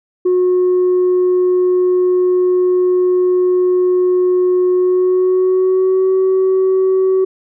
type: tone with pitch glide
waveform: sine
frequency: 363.6 to 377.9 Hz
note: F#4 to F#4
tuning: -30 to +37 cents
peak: -8 dBFS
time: 0.25-7.25 s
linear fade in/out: 10 ms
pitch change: +67 cents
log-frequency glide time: 4.72-6.11 s
effects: tanh soft clip ceiling -8 dBFS